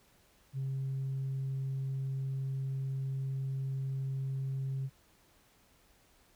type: tone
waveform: sine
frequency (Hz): 134.4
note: C3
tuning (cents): +47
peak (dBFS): -31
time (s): 0.53-4.9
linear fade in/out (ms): 50
effects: tanh soft clip ceiling -30 dBFS + pink hiss -66 dBFS RMS until 6.35 s